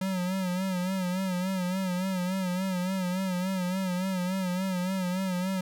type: tone with vibrato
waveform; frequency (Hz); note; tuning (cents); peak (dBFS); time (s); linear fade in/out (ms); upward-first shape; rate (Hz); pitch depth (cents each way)
square; 185; F#3; 0; -28; 0.01-5.61; 5; sine; 3.5; 67
effects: none